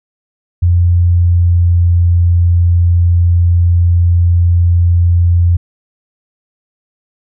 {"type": "tone with pitch glide", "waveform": "sine", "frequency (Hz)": [87.31, 86.71], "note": ["F2", "F2"], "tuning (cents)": [0, -12], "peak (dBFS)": -6, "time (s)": [0.62, 5.57], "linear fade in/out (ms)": 10, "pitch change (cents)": -12, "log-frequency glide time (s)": [1.05, 1.88], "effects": []}